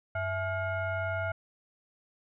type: tone with frequency modulation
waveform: sine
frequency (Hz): 659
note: E5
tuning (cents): -1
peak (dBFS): -29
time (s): 0.15-1.32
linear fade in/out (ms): 5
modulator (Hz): 755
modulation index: 1.3
effects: none